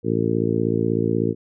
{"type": "harmonic tone", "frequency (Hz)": 56.3, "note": "A1", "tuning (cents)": 40, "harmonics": [2, 3, 4, 5, 6, 7, 8], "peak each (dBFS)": [-26, -26, -26, -26, -26, -26, -26], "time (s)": [0.03, 1.35], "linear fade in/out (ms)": 50, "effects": []}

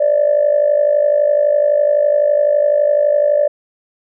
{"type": "tone with amplitude modulation", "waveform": "sine", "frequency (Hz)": 587.3, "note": "D5", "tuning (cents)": 0, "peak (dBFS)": -6, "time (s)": [0, 3.48], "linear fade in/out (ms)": 10, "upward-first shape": "sine", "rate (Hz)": 51.9, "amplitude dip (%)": 75, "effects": ["tanh soft clip ceiling -3 dBFS"]}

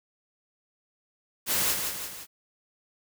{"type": "noise with echo", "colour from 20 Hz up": "white", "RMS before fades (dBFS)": -26, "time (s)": [1.46, 1.76], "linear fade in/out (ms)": 50, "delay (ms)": 170, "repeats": 3, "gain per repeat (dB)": -5, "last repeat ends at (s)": 2.27, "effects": []}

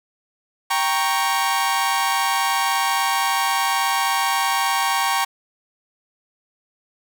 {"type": "chord", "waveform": "sawtooth", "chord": "G diminished", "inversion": "none", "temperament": "equal", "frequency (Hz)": [784, 932.3, 1108.7], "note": ["G5", "Bb5", "Db6"], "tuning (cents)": [0, 0, 0], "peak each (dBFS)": -19, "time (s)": [0.7, 5.25], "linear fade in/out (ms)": 10, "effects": []}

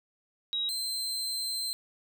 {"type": "tone pair in turn", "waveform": ["sine", "sawtooth"], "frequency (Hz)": [3825, 4113], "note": ["A#7", "C8"], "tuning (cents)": [44, -30], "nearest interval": "minor second", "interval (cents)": 126, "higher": "second", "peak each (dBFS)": [-28, -28], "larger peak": "neither", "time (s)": [[0.53, 0.69], [0.69, 1.73]], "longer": "second", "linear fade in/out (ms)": 0, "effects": []}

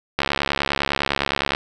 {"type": "click train", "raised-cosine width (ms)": 0.3, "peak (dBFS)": -3, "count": 96, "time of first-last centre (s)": [0.19, 1.549], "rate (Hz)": 69.9, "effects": []}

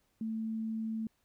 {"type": "tone", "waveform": "sine", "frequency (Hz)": 221.9, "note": "A3", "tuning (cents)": 15, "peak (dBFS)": -33, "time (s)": [0.21, 1.07], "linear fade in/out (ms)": 2, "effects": ["pink hiss -75 dBFS RMS until 1.24 s"]}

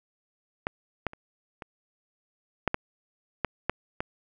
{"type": "clicks", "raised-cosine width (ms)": 0.5, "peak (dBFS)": [-12, -12, -28, -23, -8, -10, -10, -9, -14], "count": 9, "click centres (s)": [0.669, 1.067, 1.134, 1.622, 2.677, 2.744, 3.447, 3.696, 4.005], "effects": []}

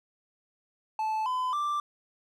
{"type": "tone with pitch steps", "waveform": "triangle", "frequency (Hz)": [872, 1013.3, 1177.5], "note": ["A5", "B5", "D6"], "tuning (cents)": [-16, 44, 4], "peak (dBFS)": -25, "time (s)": [0.99, 1.8], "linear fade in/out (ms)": 2, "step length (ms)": 270, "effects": []}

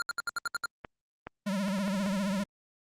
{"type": "tone bursts", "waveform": "square", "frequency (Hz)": 1400, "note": "F6", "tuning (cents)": 4, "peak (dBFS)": -29, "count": 8, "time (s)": [0, 0.657], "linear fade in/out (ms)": 0, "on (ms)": 20, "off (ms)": 71}
{"type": "clicks", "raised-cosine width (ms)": 0.5, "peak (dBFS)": -23, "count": 6, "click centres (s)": [0.848, 1.27, 1.683, 1.786, 1.879, 2.062]}
{"type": "tone with vibrato", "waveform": "square", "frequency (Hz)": 196, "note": "G3", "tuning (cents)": 0, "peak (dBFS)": -29, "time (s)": [1.46, 2.44], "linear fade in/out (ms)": 10, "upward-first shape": "triangle", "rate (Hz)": 15, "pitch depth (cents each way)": 130}
{"effects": ["low-pass 11000 Hz 12 dB/octave", "Opus 48 kbps"]}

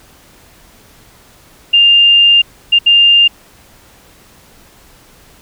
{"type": "tone bursts at uneven times", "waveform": "sine", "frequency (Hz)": 2802, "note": "F7", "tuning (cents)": 5, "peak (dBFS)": -4, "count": 3, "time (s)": [[1.73, 2.42], [2.72, 2.79], [2.86, 3.28]], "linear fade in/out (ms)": 10, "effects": ["pink hiss -44 dBFS RMS until 5.41 s"]}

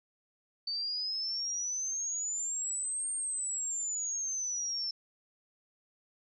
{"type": "exponential two-way sweep", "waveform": "sine", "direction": "up then down", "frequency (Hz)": [4548, 8700, 5320], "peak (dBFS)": -32, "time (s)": [0.67, 4.91], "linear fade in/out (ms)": 5, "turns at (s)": 3.12, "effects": []}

